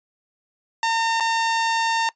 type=tone with dropouts; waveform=sawtooth; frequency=910 Hz; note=A#5; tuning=42 cents flat; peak=-15 dBFS; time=0.83-2.09 s; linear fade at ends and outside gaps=1 ms; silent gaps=1.2-1.206 s; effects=noise-tail reverb RT60 0.1 s tail -20 dB re dry + resampled to 16000 Hz